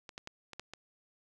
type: clicks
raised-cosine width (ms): 0.2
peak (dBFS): -28 / -25 / -25 / -28 / -23 / -27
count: 6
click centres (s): 0.092 / 0.179 / 0.274 / 0.533 / 0.596 / 0.736
effects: none